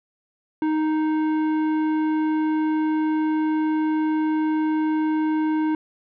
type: tone with tanh clipping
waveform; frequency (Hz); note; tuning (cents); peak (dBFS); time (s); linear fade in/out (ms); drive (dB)
triangle; 311.1; D#4; 0; -21; 0.62-5.75; 2; 16
effects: none